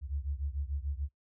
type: beating tone pair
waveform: sine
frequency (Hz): 68.2 / 75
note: C#2 / D2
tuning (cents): -28 / +37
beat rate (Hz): 6.8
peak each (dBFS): -35 / -37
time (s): 0.01-1.09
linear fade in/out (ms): 50
effects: noise-tail reverb RT60 0.1 s tail -20 dB re dry